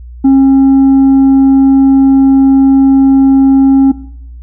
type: tone with tanh clipping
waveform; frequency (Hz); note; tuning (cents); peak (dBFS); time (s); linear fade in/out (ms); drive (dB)
sine; 270.1; C#4; -45; -3; 0.24-3.92; 10; 3
effects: noise-tail reverb RT60 0.7 s tail -19 dB re dry + added 60 Hz sine -26 dBFS peak until 4.42 s